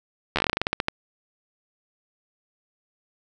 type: slowing click train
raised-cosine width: 0.3 ms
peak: -6 dBFS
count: 15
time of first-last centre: 0.36-0.884 s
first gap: 12 ms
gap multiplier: 1.16
effects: none